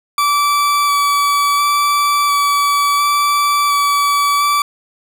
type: tone with vibrato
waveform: 40% pulse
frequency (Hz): 1153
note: D6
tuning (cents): -32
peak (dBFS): -11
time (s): 0.18-4.62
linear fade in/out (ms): 2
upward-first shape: square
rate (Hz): 0.71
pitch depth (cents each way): 9
effects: none